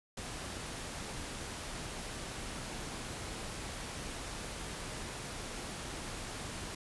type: noise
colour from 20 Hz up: pink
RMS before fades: -42 dBFS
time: 0.17-6.75 s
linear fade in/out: 5 ms
effects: resampled to 24000 Hz